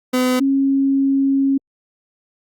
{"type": "tone pair in turn", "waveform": ["30% pulse", "sine"], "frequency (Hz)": [253.2, 272.9], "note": ["B3", "C#4"], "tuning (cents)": [43, -27], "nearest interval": "minor second", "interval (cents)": 130, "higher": "second", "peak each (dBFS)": [-12, -13], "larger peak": "first", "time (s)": [[0.13, 0.4], [0.4, 1.58]], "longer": "second", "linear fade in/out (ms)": 10, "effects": ["Opus 48 kbps"]}